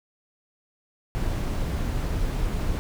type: noise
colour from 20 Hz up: brown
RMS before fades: -26 dBFS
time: 1.15-2.79 s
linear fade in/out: 0 ms
effects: none